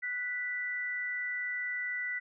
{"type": "tone pair together", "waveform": "sine", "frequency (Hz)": [1480, 1975.6], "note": ["F#6", "B6"], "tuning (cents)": [0, 0], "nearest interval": "perfect fourth", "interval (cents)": 500, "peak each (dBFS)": [-40, -33], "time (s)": [0.02, 2.2], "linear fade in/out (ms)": 20, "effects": []}